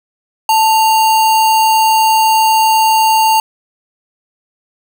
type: tone with sample-and-hold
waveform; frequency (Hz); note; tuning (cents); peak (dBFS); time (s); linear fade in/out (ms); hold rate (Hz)
sine; 884; A5; +8; -7; 0.49-3.4; 2; 3675
effects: none